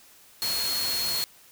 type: tone in noise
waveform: sine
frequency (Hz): 4306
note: C8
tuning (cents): +49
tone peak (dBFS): -27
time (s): 0.42-1.24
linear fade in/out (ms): 0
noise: white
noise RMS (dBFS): -31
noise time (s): 0.42-1.24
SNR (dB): +1
effects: white hiss -54 dBFS RMS until 1.51 s